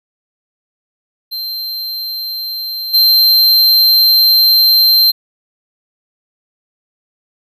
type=tone with level steps; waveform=square; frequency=4138 Hz; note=C8; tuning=20 cents flat; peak=-20 / -7 dBFS; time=1.31-5.12 s; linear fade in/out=20 ms; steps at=2.93 s; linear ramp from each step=20 ms; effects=none